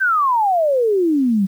sine exponential sweep, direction down, 1591 to 185 Hz, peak -13 dBFS, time 0-1.47 s, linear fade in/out 20 ms, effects 8-bit

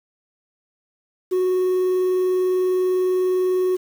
sine tone with vibrato, 368.2 Hz, F#4, 8 cents flat, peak -14 dBFS, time 1.31-3.77 s, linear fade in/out 20 ms, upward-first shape sine, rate 20 Hz, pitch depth 16 cents each way, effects tanh soft clip ceiling -16 dBFS + 7-bit

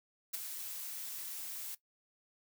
blue noise with ADSR envelope, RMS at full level -35 dBFS, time 0.33-1.75 s, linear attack 15 ms, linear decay 13 ms, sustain -8 dB, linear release 6 ms, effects noise-tail reverb RT60 0.1 s tail -17 dB re dry

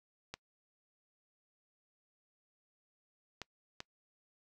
clicks, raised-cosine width 0.2 ms, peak -24 dBFS, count 3, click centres 0.34 / 3.417 / 3.804 s, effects noise-tail reverb RT60 0.1 s tail -25 dB re dry

